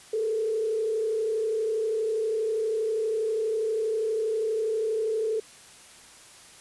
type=tone with frequency modulation; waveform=sine; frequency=440 Hz; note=A4; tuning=in tune; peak=-24 dBFS; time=0.13-5.4 s; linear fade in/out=5 ms; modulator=32.4 Hz; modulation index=0.62; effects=white hiss -50 dBFS RMS until 6.6 s + resampled to 24000 Hz